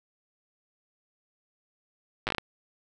slowing click train, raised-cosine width 0.3 ms, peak -12 dBFS, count 7, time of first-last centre 2.27-2.383 s, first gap 8 ms, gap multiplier 1.34, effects none

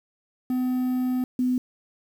triangle / sine tone pair in turn, 253.1 / 251.8 Hz, B3 / B3, +43 / +34 cents, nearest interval unison, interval 9 cents, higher first, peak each -20 dBFS, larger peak neither, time 0.5-1.24 / 1.39-1.58 s, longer first, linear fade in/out 2 ms, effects 8-bit

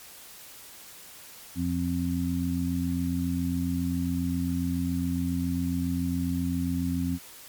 harmonic tone, 87.31 Hz, F2, in tune, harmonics 1 / 2 / 3, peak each -31 / -30 / -28 dBFS, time 1.55-7.19 s, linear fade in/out 50 ms, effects white hiss -47 dBFS RMS until 7.48 s + MP3 96 kbps

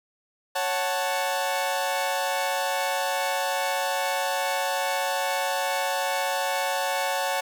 sawtooth chord, F# minor, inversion second, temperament equal, 554.4 / 740 / 880 Hz, C#5 / F#5 / A5, 0 / 0 / 0 cents, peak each -25 dBFS, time 0.55-7.41 s, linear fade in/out 10 ms, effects 9-bit

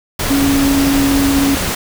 sine tone in noise, 277.2 Hz, C#4, in tune, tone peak -11 dBFS, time 0.3-1.55 s, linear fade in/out 5 ms, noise pink, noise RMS -18 dBFS, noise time 0.19-1.75 s, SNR +4 dB, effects none

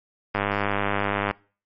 click train, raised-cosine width 0.5 ms, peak -8 dBFS, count 98, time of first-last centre 0.35-1.31 s, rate 101 Hz, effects noise-tail reverb RT60 0.4 s tail -23 dB re dry + MP3 32 kbps

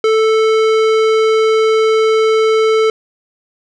sine tone with tanh clipping, 440 Hz, A4, in tune, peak -11 dBFS, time 0.04-2.9 s, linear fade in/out 2 ms, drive 18 dB, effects none

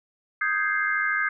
sine chord, Ab major seventh, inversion second, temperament equal, 1244.5 / 1568 / 1661.2 / 2093 Hz, Eb6 / G6 / Ab6 / C7, 0 / 0 / 0 / 0 cents, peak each -29 / -26 / -28 / -28 dBFS, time 0.41-1.29 s, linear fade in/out 5 ms, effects none

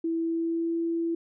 sine tone with pitch glide, 329.6 to 333.8 Hz, E4 to E4, 0 to +22 cents, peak -25 dBFS, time 0.04-1.15 s, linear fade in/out 5 ms, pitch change +22 cents, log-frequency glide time 0.2-0.76 s, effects none

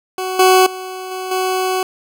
20% pulse tone with level steps, 372.8 Hz, F#4, 13 cents sharp, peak -15 / -3 / -21 / -18 / -11 dBFS, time 0.18-1.83 s, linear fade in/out 2 ms, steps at 0.39 / 0.66 / 1.11 / 1.31 s, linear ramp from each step 5 ms, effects none

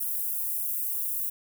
white high-pass noise, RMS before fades -30 dBFS, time 0-1.3 s, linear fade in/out 10 ms, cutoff 11000 Hz, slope 24 dB/octave, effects none

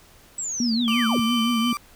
sine linear sweep, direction down, 7902 to 61 Hz, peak -26 dBFS, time 0.38-1.2 s, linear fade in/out 5 ms
sine tone with vibrato, 233.1 Hz, A#3, in tune, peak -20 dBFS, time 0.6-1.73 s, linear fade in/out 2 ms, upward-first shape triangle, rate 5.8 Hz, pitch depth 94 cents each way
35% pulse tone, 1174.7 Hz, D6, in tune, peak -25 dBFS, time 0.88-1.77 s, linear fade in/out 0 ms
sine tone with tremolo, 3063 Hz, G7, 41 cents flat, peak -25 dBFS, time 0.89-1.72 s, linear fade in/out 5 ms, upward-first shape sine, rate 2.6 Hz, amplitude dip 40%
effects pink hiss -52 dBFS RMS until 1.95 s

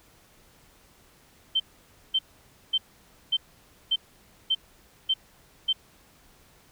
sine tone bursts, 3113 Hz, G7, 13 cents flat, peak -20 dBFS, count 8, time 1.55-5.73 s, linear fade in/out 10 ms, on 50 ms, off 540 ms, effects pink hiss -58 dBFS RMS until 6.71 s

